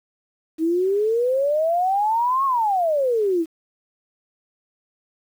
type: exponential two-way sweep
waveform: sine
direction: up then down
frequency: 313.6 to 1108.7 to 313.6 Hz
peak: -17 dBFS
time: 0.58-3.46 s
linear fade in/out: 50 ms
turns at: 2.45 s
effects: 8-bit